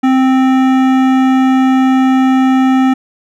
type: tone with hard clipping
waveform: sine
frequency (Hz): 261.6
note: C4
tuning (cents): 0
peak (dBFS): -9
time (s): 0.03-2.94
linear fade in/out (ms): 10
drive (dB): 15
effects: none